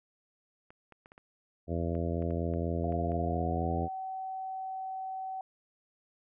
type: clicks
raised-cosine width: 0.5 ms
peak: -37 dBFS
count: 11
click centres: 0.705 / 0.923 / 1.059 / 1.119 / 1.179 / 1.952 / 2.223 / 2.307 / 2.538 / 2.923 / 3.119 s
type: harmonic tone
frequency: 84.2 Hz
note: E2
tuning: 37 cents sharp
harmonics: 1 / 2 / 3 / 4 / 5 / 6 / 7 / 8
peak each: -33 / -36 / -38 / -39 / -40 / -41 / -41 / -42 dBFS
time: 1.67-3.89 s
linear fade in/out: 50 ms
type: tone with pitch glide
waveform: sine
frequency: 693 to 760.1 Hz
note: F5 to F#5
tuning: -14 to +46 cents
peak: -35 dBFS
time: 2.84-5.41 s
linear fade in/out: 2 ms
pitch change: +160 cents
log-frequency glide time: 3.17-3.78 s
effects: none